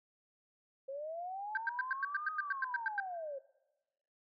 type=linear two-way sweep; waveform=sine; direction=up then down; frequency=528 to 1260 to 528 Hz; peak=-39 dBFS; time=0.88-3.39 s; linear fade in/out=10 ms; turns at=2.32 s
type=tone bursts; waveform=sine; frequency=1568 Hz; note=G6; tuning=in tune; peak=-30 dBFS; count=13; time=1.55-3.001 s; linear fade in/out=2 ms; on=23 ms; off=96 ms
effects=noise-tail reverb RT60 1.0 s tail -20 dB re dry + tanh soft clip ceiling -23 dBFS